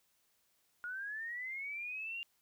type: linear sweep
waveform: sine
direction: up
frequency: 1423 to 2807 Hz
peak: -39 dBFS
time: 0.84-2.23 s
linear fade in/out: 0 ms
effects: white hiss -75 dBFS RMS until 2.41 s